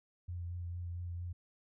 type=tone with vibrato; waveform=sine; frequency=87.31 Hz; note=F2; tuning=in tune; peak=-38 dBFS; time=0.28-1.33 s; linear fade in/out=10 ms; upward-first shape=sine; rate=4.4 Hz; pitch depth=21 cents each way; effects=none